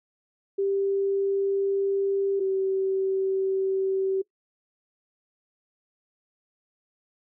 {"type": "tone pair in turn", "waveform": "sine", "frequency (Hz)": [393.8, 384.1], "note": ["G4", "G4"], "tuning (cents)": [8, -35], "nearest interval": "unison", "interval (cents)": 43, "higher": "first", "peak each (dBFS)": -22, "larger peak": "neither", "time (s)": [[0.58, 2.4], [2.4, 4.22]], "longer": "neither", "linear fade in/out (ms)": 10, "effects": ["noise-tail reverb RT60 0.1 s tail -21 dB re dry"]}